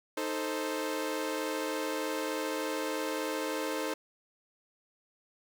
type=chord; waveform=sawtooth; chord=A diminished; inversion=second; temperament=equal; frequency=311.1 / 440 / 523.3 Hz; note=Eb4 / A4 / C5; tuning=0 / 0 / 0 cents; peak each=-32 / -33 / -32 dBFS; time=0.17-3.94 s; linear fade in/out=5 ms; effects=none